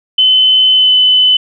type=tone with pitch glide; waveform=sine; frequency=3041 to 3018 Hz; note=F#7 to F#7; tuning=+47 to +34 cents; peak=-5 dBFS; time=0.18-1.37 s; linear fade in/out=5 ms; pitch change=-13 cents; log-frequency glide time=0.72-0.94 s; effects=none